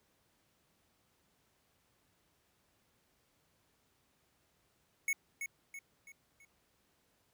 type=tone with echo; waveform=square; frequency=2206 Hz; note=C#7; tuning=9 cents flat; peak=-31 dBFS; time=5.08-5.13 s; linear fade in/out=2 ms; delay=330 ms; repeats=4; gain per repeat=-7 dB; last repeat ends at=6.45 s; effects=pink hiss -74 dBFS RMS until 7.33 s + high-pass 60 Hz 12 dB/octave